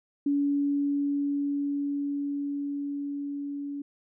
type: tone with level ramp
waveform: sine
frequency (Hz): 284.4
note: C#4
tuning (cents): +45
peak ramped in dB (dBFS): -22 to -32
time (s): 0.26-3.82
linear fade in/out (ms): 5
effects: none